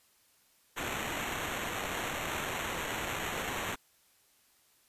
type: noise with sample-and-hold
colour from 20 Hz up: violet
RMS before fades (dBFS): -36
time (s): 0.76-3.76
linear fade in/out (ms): 20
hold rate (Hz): 4900
effects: white hiss -67 dBFS RMS until 4.88 s + resampled to 32000 Hz